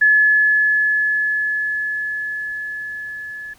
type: tone with level ramp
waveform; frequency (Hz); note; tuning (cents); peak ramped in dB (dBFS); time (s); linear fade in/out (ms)
sine; 1712; A6; -48; -9 to -29; 0.01-3.54; 10
effects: pink hiss -52 dBFS RMS until 3.58 s